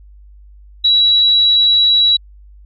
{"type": "tone", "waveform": "sine", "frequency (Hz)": 3903, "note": "B7", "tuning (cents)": -21, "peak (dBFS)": -8, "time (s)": [0.84, 2.17], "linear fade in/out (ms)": 10, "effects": ["added 50 Hz sine -38 dBFS peak until 2.65 s"]}